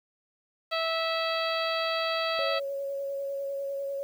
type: harmonic tone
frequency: 654 Hz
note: E5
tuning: 14 cents flat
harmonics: 1 / 2 / 3 / 4 / 5 / 6 / 7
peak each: -30 / -32 / -37 / -36 / -37 / -37 / -38 dBFS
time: 0.71-2.6 s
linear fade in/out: 20 ms
type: tone with vibrato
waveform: sine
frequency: 554.4 Hz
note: C#5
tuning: in tune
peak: -30 dBFS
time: 2.39-4.03 s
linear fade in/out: 0 ms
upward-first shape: sine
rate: 10 Hz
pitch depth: 15 cents each way
effects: 9-bit